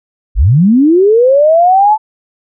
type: linear sweep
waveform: sine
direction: up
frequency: 36.89 to 880 Hz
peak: -4 dBFS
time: 0.35-1.98 s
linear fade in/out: 50 ms
effects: none